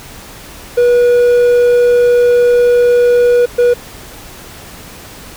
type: tone bursts at uneven times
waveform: triangle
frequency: 484.9 Hz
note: B4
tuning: 32 cents flat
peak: -4 dBFS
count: 2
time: 0.77-3.46 / 3.58-3.74 s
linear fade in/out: 10 ms
effects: pink hiss -33 dBFS RMS until 5.36 s